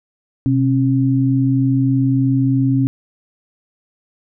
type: tone pair together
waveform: sine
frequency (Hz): 127.3 / 270.5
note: C3 / C#4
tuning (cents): -47 / -42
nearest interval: octave + minor second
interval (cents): 1305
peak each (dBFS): -15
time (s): 0.46-2.87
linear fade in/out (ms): 0
effects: none